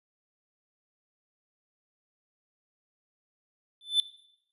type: tone with exponential growth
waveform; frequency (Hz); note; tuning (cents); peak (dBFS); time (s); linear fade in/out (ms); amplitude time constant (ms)
triangle; 3520; A7; 0; -15; 3.81-4; 1; 40
effects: noise-tail reverb RT60 0.8 s tail -19 dB re dry + resampled to 32000 Hz